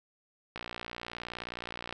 click train, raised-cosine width 0.3 ms, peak -22 dBFS, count 82, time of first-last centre 0.56-1.926 s, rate 59.3 Hz, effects none

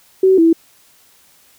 sine tone pair in turn, 378.8 / 329.3 Hz, F#4 / E4, +41 / -2 cents, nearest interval major second, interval 243 cents, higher first, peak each -7 dBFS, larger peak neither, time 0.23-0.38 / 0.38-0.53 s, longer neither, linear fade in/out 5 ms, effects white hiss -51 dBFS RMS until 1.58 s

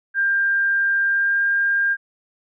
sine tone with pitch glide, 1594 to 1604.2 Hz, G6 to G6, +28 to +40 cents, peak -16 dBFS, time 0.14-1.97 s, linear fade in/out 50 ms, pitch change +12 cents, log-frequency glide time 1.07-1.42 s, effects none

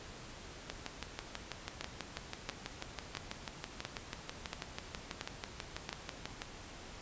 two click trains, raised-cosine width 0.2 ms, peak -21 / -20 dBFS, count 36 / 7, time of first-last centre 0.7-6.419 / 1.81-5.892 s, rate 6.12 / 1.47 Hz, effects pink hiss -50 dBFS RMS until 7.01 s + resampled to 16000 Hz

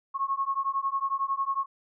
sine beating tone pair, 1087 / 1098 Hz, C#6 / C#6, -34 / -17 cents, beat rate 11 Hz, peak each -29 dBFS, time 0.14-1.66 s, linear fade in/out 20 ms, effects none

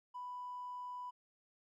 triangle tone, 990 Hz, B5, 4 cents sharp, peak -39 dBFS, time 0.14-1.11 s, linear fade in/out 20 ms, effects tanh soft clip ceiling -40 dBFS

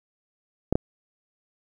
clicks, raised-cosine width 2 ms, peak -7 dBFS, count 2, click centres 0.726 / 0.755 s, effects 8-bit

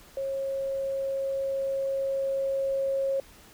sine tone with level ramp, 543 Hz, C#5, 36 cents flat, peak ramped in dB -28 to -24 dBFS, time 0.17-3.2 s, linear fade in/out 2 ms, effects pink hiss -53 dBFS RMS until 3.53 s

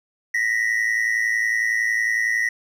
triangle tone pair together, 1864.6 / 1975.5 Hz, A#6 / B6, 0 / 0 cents, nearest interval minor second, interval 100 cents, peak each -20 dBFS, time 0.34-2.49 s, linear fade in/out 5 ms, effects none

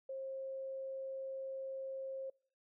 sine tone, 534 Hz, C5, 35 cents sharp, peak -40 dBFS, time 0.09-2.3 s, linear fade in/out 5 ms, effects noise-tail reverb RT60 0.5 s tail -25 dB re dry

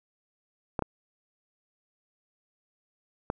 clicks, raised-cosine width 1 ms, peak -14 dBFS, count 3, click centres 0.792 / 0.823 / 3.301 s, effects none

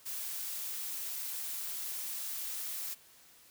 blue noise, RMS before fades -39 dBFS, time 0.05-2.95 s, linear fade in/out 20 ms, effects white hiss -60 dBFS RMS until 3.5 s

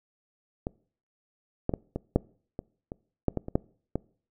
clicks, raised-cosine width 2 ms, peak -17 / -12 / -14 / -17 / -7 / -21 / -23 / -10 / -15 / -22 / -9 / -14 dBFS, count 12, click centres 0.669 / 1.694 / 1.738 / 1.96 / 2.16 / 2.591 / 2.919 / 3.283 / 3.373 / 3.484 / 3.555 / 3.956 s, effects noise-tail reverb RT60 0.5 s tail -24 dB re dry

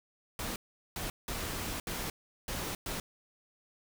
pink noise bursts at uneven times, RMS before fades -37 dBFS, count 6, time 0.39-0.56 / 0.96-1.1 / 1.28-1.8 / 1.87-2.1 / 2.48-2.75 / 2.86-3 s, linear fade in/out 2 ms, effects none

